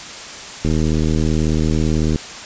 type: click train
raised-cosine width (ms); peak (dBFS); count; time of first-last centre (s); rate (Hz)
3; -6; 119; 0.65-2.159; 78.2
effects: white hiss -32 dBFS RMS until 2.45 s + resampled to 16000 Hz